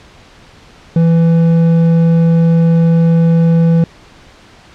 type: tone with hard clipping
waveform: sine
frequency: 166.1 Hz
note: E3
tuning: 13 cents sharp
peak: -8 dBFS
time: 0.96-3.84 s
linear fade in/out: 2 ms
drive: 6 dB
effects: pink hiss -41 dBFS RMS until 4.74 s + low-pass 5000 Hz 12 dB/octave